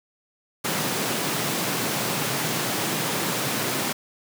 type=high-pass noise; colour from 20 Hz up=pink; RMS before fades=-26 dBFS; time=0.64-3.93 s; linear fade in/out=10 ms; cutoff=120 Hz; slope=48 dB/octave; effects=none